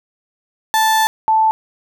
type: tone pair in turn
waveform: 35% pulse / sine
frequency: 879 / 879 Hz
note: A5 / A5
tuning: -2 / -2 cents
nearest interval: unison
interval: 0 cents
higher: neither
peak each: -10 dBFS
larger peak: neither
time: 0.74-1.07 / 1.28-1.51 s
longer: first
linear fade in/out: 0 ms
effects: none